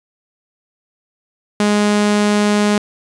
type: tone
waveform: sawtooth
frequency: 207.7 Hz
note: G#3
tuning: in tune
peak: -8 dBFS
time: 1.6-2.78 s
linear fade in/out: 2 ms
effects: resampled to 22050 Hz